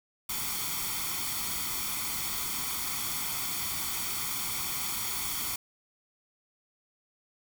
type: noise with comb filter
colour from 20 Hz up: white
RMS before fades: -33 dBFS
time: 0.29-5.56 s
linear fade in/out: 5 ms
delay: 0.89 ms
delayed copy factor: +0.7
effects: none